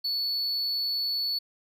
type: tone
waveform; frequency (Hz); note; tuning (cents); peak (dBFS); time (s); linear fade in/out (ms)
triangle; 4435; C#8; 0; -25; 0.04-1.39; 10
effects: none